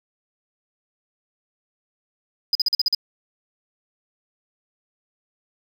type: tone bursts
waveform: sine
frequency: 4978 Hz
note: D#8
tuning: in tune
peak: -13 dBFS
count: 7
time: 2.53-2.948 s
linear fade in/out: 2 ms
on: 22 ms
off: 44 ms
effects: tanh soft clip ceiling -15 dBFS + 8-bit

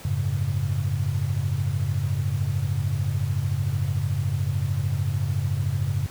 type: chord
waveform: sine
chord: F# suspended second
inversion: none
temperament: equal with one note detuned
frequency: 92.5 / 106.01 / 138.59 Hz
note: F#2 / G#2 / C#3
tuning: 0 / +36 / 0 cents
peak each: -26 dBFS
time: 0.05-6.06 s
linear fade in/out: 0 ms
effects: pink hiss -43 dBFS RMS until 6.1 s + high-pass 60 Hz 12 dB/octave

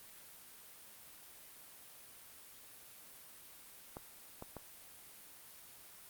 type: clicks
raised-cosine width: 1 ms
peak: -30 dBFS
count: 3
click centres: 3.969 / 4.424 / 4.567 s
effects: white hiss -56 dBFS RMS until 6.09 s + Opus 32 kbps

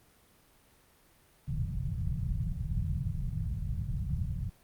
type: low-pass noise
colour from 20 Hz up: white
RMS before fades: -33 dBFS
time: 1.47-4.5 s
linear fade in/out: 10 ms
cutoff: 160 Hz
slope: 48 dB/octave
effects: pink hiss -63 dBFS RMS until 4.63 s + Opus 32 kbps

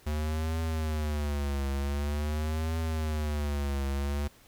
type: tone with vibrato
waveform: square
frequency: 74.7 Hz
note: D2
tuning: 30 cents sharp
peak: -29 dBFS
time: 0.06-4.28 s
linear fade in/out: 10 ms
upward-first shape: triangle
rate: 0.46 Hz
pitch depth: 150 cents each way
effects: pink hiss -58 dBFS RMS until 4.47 s

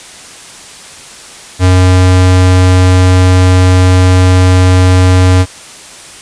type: tone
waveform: square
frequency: 91.9 Hz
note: F#2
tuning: 11 cents flat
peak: -4 dBFS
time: 1.59-5.46 s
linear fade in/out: 50 ms
effects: white hiss -31 dBFS RMS until 6.21 s + resampled to 22050 Hz

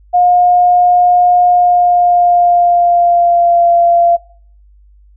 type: tone with pitch glide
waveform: sine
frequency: 714 to 688.5 Hz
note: F5 to F5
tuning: +38 to -25 cents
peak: -6 dBFS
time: 0.13-4.17 s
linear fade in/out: 20 ms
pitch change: -63 cents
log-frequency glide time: 1.45-3.7 s
effects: noise-tail reverb RT60 0.5 s tail -20 dB re dry + added 50 Hz sine -41 dBFS peak until 5.16 s

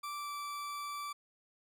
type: tone with pitch glide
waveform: 40% pulse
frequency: 1169 to 1162.3 Hz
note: D6 to D6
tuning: -8 to -18 cents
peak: -38 dBFS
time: 0.03-1.13 s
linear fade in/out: 10 ms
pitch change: -10 cents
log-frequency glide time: 0.19-0.31 s
effects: none

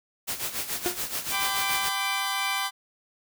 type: noise with tremolo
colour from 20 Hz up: white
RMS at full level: -29 dBFS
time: 0.27-1.9 s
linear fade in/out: 20 ms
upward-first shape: sine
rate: 7 Hz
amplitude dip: 70%
type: tone with exponential decay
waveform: 35% pulse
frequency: 356.2 Hz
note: F4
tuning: 34 cents sharp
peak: -20 dBFS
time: 0.86-1 s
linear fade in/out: 0 ms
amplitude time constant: 30 ms
type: chord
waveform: 15% pulse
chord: G major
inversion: none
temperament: equal with one note detuned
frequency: 784 / 1009.1 / 1174.7 Hz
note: G5 / B5 / D6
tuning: 0 / +37 / 0 cents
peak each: -24 dBFS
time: 1.3-2.71 s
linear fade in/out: 50 ms
effects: none

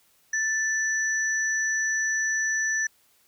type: tone pair together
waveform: sine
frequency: 1760 / 5920 Hz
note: A6 / F#8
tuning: 0 / 0 cents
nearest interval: octave + major sixth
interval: 2100 cents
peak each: -24 / -29 dBFS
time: 0.33-2.87 s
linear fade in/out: 5 ms
effects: white hiss -63 dBFS RMS until 3.27 s

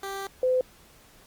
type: tone pair in turn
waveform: 15% pulse / sine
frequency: 392 / 509.9 Hz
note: G4 / C5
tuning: 0 / -45 cents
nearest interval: perfect fourth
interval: 455 cents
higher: second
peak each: -26 / -20 dBFS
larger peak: second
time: 0.03-0.27 / 0.43-0.61 s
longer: first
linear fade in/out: 2 ms
effects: pink hiss -55 dBFS RMS until 1.26 s + Opus 48 kbps

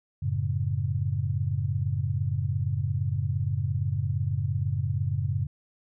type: chord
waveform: sine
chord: F# minor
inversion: none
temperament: equal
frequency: 92.5 / 110 / 138.59 Hz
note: F#2 / A2 / C#3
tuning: 0 / 0 / 0 cents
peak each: -29 dBFS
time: 0.22-5.47 s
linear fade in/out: 10 ms
effects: none

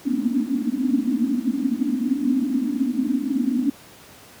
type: band-pass noise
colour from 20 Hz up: pink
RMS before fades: -22 dBFS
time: 0.05-3.7 s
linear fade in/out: 5 ms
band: 230 to 290 Hz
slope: 96 dB/octave
effects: pink hiss -46 dBFS RMS until 4.4 s + high-pass 100 Hz 12 dB/octave

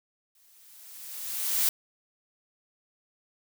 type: noise with exponential growth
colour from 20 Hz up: blue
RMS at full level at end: -23 dBFS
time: 0.35-1.69 s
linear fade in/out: 2 ms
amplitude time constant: 290 ms
effects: none

